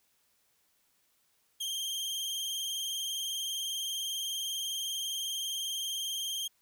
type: tone with vibrato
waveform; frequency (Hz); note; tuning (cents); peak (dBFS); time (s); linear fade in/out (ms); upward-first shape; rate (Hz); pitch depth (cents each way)
sawtooth; 3182; G7; +25; -30; 1.6-6.48; 10; sine; 20; 46
effects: white hiss -72 dBFS RMS until 6.61 s